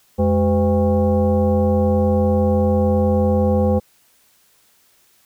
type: tone with frequency modulation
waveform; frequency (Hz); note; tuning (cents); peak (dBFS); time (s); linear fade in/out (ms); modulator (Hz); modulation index
sine; 210; G#3; +19; -13; 0.18-3.8; 20; 297; 1.4
effects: white hiss -57 dBFS RMS until 5.25 s